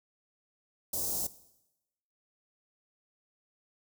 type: band-stop noise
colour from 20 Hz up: white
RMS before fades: -33 dBFS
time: 0.93-1.27 s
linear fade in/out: 5 ms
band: 790 to 5500 Hz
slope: 24 dB/octave
effects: noise-tail reverb RT60 0.9 s tail -17 dB re dry